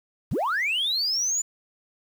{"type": "linear sweep", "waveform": "sine", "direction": "up", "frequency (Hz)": [55.8, 7080], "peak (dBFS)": -21, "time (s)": [0.31, 1.42], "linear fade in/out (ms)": 10, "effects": ["tanh soft clip ceiling -19 dBFS", "8-bit"]}